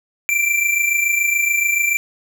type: tone pair together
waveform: square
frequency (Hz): 2349 / 2376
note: D7 / D7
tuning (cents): 0 / +20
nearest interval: unison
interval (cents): 20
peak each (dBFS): -17 / -22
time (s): 0.29-1.97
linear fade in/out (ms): 0
effects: none